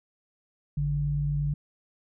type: tone pair together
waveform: sine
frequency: 54.29 / 145.2 Hz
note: A1 / D3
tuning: -22 / -19 cents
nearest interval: octave + perfect fourth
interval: 1703 cents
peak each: -32 / -25 dBFS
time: 0.77-1.54 s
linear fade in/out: 5 ms
effects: none